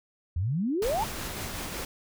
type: exponential sweep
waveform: sine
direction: up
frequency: 77.78 to 941 Hz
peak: -25 dBFS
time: 0.36-1.04 s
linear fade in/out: 5 ms
type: noise with tremolo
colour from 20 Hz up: pink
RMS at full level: -34 dBFS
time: 0.82-1.85 s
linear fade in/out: 2 ms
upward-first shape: triangle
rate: 5.4 Hz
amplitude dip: 30%
effects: none